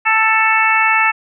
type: harmonic tone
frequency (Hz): 441.6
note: A4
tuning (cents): +6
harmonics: 2 / 3 / 4 / 5 / 6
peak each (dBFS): -17 / -17 / -17 / -17 / -17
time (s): 0.05-1.12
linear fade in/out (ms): 20
effects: none